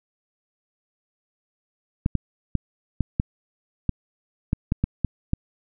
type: clicks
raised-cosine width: 5 ms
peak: -8 dBFS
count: 11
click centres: 2.061 / 2.153 / 2.553 / 3.007 / 3.199 / 3.893 / 4.531 / 4.721 / 4.84 / 5.047 / 5.334 s
effects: none